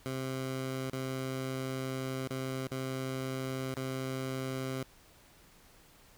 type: tone with dropouts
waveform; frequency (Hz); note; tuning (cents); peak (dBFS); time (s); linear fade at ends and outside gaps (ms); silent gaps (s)
15% pulse; 131.6; C3; +10; -28; 0.06-4.83; 0; 0.897-0.932 / 2.274-2.306 / 2.672-2.715 / 3.739-3.769
effects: pink hiss -60 dBFS RMS until 6.17 s